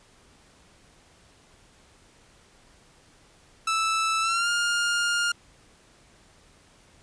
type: tone with pitch glide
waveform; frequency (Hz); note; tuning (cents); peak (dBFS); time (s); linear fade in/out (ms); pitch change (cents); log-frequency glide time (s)
sawtooth; 1317 to 1411.5; E6 to F6; -2 to +18; -19; 3.67-5.32; 5; +120; 4.21-4.49
effects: pink hiss -57 dBFS RMS until 7.02 s + resampled to 22050 Hz